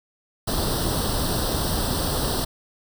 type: noise with comb filter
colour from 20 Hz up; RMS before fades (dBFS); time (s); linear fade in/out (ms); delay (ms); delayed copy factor
pink; -24; 0.47-2.45; 10; 0.22; +0.85
effects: none